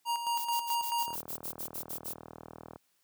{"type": "tone with tremolo", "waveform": "square", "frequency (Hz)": 941, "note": "A#5", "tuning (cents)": 16, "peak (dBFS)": -29, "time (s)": [0.05, 1.16], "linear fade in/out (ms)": 50, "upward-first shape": "square", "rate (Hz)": 4.6, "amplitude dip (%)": 55}
{"type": "noise bursts", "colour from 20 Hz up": "violet", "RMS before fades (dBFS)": -38, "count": 12, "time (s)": [0.36, 2.139], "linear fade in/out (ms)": 20, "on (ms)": 96, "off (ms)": 57}
{"type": "click train", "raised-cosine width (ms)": 1, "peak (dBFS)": -30, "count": 68, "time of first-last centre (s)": [1.08, 2.759], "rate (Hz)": 39.9}
{"effects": ["white hiss -73 dBFS RMS until 3.03 s", "high-pass 80 Hz 12 dB/octave"]}